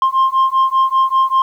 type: beating tone pair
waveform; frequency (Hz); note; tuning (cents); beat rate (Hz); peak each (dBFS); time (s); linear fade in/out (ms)
sine; 1056 / 1061.1; C6 / C6; +16 / +24; 5.1; -12; 0.02-1.42; 2
effects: tanh soft clip ceiling -8 dBFS + 8-bit